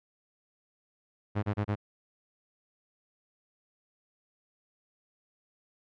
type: tone bursts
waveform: sawtooth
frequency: 103.9 Hz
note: G#2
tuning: 1 cent sharp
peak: -23 dBFS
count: 4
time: 1.35-1.757 s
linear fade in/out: 20 ms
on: 80 ms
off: 29 ms
effects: low-pass 2000 Hz 12 dB/octave